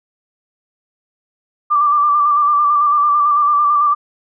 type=tone with vibrato; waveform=sine; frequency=1176 Hz; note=D6; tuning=2 cents sharp; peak=-10 dBFS; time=1.7-3.95 s; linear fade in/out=20 ms; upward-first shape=square; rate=9 Hz; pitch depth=29 cents each way; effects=none